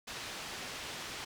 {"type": "low-pass noise", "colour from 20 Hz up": "white", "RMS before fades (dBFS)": -43, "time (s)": [0.07, 1.25], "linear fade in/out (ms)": 10, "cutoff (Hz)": 4500, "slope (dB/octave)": 12, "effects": []}